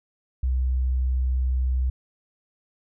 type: tone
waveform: sine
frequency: 63.8 Hz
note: C2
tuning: 43 cents flat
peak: -20 dBFS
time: 0.43-1.9 s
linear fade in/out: 5 ms
effects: none